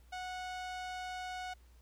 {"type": "tone with low-pass filter", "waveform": "sawtooth", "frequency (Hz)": 735, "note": "F#5", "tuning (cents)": -12, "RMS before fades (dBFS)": -42, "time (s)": [0.12, 1.54], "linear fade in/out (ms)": 10, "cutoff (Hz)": 6100, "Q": 0.64, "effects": ["added 60 Hz sine -58 dBFS peak until 1.81 s", "pink hiss -70 dBFS RMS until 1.81 s"]}